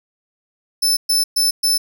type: tone bursts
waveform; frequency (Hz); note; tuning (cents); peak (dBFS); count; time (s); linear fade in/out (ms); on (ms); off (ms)
sawtooth; 5274; E8; 0; -11; 4; 0.82-1.78; 10; 150; 120
effects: none